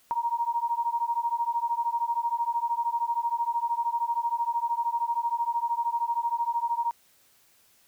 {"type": "beating tone pair", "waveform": "sine", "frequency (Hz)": [932.3, 945.3], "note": ["A#5", "A#5"], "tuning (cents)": [0, 24], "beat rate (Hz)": 13, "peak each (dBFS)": -28, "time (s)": [0.11, 6.91], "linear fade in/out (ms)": 0, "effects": ["white hiss -62 dBFS RMS until 7.87 s"]}